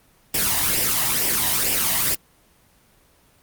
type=noise with flanger; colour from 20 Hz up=white; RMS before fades=-20 dBFS; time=0.34-2.15 s; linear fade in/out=5 ms; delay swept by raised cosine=0.37 to 1.06 ms; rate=2.2 Hz; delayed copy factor=+0.6; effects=pink hiss -57 dBFS RMS until 3.42 s + Opus 24 kbps